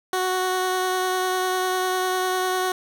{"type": "tone with vibrato", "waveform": "15% pulse", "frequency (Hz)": 370, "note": "F#4", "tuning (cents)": 0, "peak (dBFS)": -15, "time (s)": [0.13, 2.72], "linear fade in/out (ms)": 2, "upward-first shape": "triangle", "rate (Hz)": 10, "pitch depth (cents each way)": 12, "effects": []}